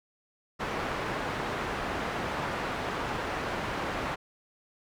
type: low-pass noise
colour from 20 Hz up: white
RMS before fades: -33 dBFS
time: 0.59-4.16 s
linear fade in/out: 20 ms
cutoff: 1400 Hz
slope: 12 dB/octave
effects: none